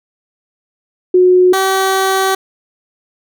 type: tone pair in turn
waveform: sine / 15% pulse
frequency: 364.6 / 383.3 Hz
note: F#4 / G4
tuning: -25 / -39 cents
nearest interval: minor second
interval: 86 cents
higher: second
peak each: -5 dBFS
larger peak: neither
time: 1.14-1.53 / 1.53-2.35 s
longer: second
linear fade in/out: 5 ms
effects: none